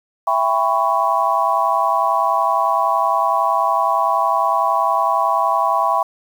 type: chord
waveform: sine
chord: C# half-diminished seventh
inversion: first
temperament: just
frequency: 665.2 / 798.3 / 997.9 / 1108.7 Hz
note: E5 / G5 / B5 / C#6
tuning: +16 / +31 / +18 / 0 cents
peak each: -21 / -20 / -19 / -19 dBFS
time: 0.27-6.03 s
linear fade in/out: 5 ms
effects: 7-bit